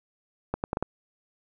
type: clicks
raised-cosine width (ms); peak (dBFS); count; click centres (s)
1; -13; 5; 0.54 / 0.639 / 0.731 / 0.771 / 0.826
effects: none